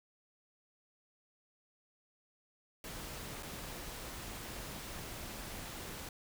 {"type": "noise with dropouts", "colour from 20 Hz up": "pink", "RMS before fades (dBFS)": -45, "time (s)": [2.84, 6.09], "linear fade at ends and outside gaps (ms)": 2, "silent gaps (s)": [3.426, 3.43], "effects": []}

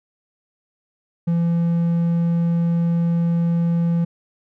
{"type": "tone", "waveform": "triangle", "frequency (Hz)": 169.3, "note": "E3", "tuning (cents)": 46, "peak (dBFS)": -14, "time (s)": [1.27, 4.05], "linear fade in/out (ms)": 10, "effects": []}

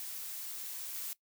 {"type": "noise with level steps", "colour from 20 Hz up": "blue", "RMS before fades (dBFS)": [-42, -40], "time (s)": [0, 1.13], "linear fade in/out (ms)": 0, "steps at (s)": 0.94, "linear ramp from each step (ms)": 5, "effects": ["noise-tail reverb RT60 0.1 s tail -19 dB re dry"]}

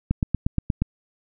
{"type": "click train", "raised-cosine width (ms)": 5, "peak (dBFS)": -8, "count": 7, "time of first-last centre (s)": [0.11, 0.82], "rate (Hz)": 8.45, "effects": []}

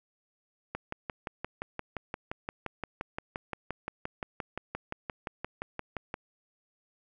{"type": "click train", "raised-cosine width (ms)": 0.5, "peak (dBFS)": -19, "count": 32, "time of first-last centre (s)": [0.75, 6.141], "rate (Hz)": 5.75, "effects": []}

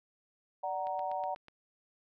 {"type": "chord", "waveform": "sine", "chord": "D augmented", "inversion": "none", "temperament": "equal with one note detuned", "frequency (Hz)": [587.3, 748.2, 932.3], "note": ["D5", "F#5", "A#5"], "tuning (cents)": [0, 19, 0], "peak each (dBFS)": [-39, -35, -38], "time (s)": [0.63, 1.35], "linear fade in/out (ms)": 10}
{"type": "click train", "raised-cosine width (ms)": 0.3, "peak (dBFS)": -35, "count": 6, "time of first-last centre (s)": [0.87, 1.483], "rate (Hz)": 8.15}
{"effects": []}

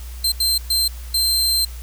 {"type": "tone bursts at uneven times", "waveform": "sawtooth", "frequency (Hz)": 4133, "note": "C8", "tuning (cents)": -22, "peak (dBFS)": -13, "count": 4, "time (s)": [[0.24, 0.32], [0.4, 0.58], [0.7, 0.88], [1.14, 1.65]], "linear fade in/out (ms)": 5, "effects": ["added 60 Hz sine -30 dBFS peak until 1.82 s", "white hiss -43 dBFS RMS until 1.82 s"]}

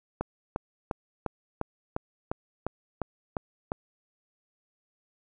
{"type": "click train", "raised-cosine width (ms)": 1, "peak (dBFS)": -15, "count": 11, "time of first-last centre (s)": [0.21, 3.719], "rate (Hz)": 2.85, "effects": []}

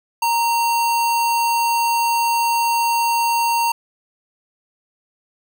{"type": "tone with sample-and-hold", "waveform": "sine", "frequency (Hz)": 932.3, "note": "A#5", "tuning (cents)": 0, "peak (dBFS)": -15, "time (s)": [0.22, 3.72], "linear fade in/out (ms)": 5, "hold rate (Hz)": 3675, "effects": []}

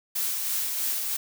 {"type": "noise with tremolo", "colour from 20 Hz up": "blue", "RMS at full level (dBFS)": -27, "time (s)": [0.15, 1.17], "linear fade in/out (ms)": 10, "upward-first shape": "sine", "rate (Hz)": 3.1, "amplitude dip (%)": 30, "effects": []}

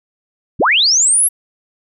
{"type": "linear sweep", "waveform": "sine", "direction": "up", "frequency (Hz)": [45.2, 11460], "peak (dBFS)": -9, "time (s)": [0.59, 1.29], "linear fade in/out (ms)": 20, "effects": []}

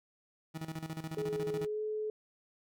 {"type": "tone with tremolo", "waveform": "30% pulse", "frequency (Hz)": 159.9, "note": "D#3", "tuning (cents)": 48, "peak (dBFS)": -34, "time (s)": [0.54, 1.67], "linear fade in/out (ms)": 20, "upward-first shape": "square", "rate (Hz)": 14, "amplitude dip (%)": 75}
{"type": "tone with pitch glide", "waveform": "sine", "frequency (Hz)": [423, 428.9], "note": ["G#4", "A4"], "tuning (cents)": [32, -44], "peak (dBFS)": -33, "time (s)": [1.17, 2.1], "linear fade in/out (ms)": 2, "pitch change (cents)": 24, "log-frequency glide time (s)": [1.68, 1.82]}
{"effects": []}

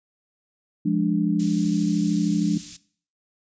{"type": "chord", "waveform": "sine", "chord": "D diminished", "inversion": "first", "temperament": "equal", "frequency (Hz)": [174.61, 207.7, 293.7], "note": ["F3", "Ab3", "D4"], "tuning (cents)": [0, 0, 0], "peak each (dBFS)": -23, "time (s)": [0.85, 2.58], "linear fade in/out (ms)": 10}
{"type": "band-stop noise", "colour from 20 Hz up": "white", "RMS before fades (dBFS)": -36, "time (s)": [1.39, 2.77], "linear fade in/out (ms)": 10, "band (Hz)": [130, 3900], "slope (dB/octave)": 12}
{"effects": ["noise-tail reverb RT60 0.5 s tail -18 dB re dry", "resampled to 16000 Hz"]}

